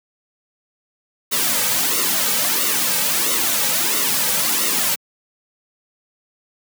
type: noise with flanger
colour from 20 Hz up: white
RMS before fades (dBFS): -19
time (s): 1.31-4.96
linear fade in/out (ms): 20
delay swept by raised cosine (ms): 1.2 to 2.9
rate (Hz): 1.5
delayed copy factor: -0.7
effects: high-pass 150 Hz 12 dB/octave